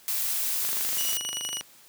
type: noise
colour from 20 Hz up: blue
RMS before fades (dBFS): -28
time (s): 0.08-1.17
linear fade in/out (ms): 0
type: click train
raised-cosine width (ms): 0.2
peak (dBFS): -18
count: 25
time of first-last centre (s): 0.65-1.61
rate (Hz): 25
type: tone with tremolo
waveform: 20% pulse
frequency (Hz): 2923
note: F#7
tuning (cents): -22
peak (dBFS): -24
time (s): 0.98-1.61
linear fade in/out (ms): 2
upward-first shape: square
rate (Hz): 11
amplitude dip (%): 30
effects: white hiss -54 dBFS RMS until 1.88 s + high-pass 100 Hz 12 dB/octave